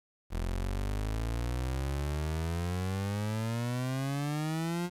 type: exponential sweep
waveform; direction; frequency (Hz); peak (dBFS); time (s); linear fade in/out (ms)
30% pulse; up; 41.45 to 178.6; -28; 0.3-4.9; 50
effects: resampled to 32000 Hz + 9-bit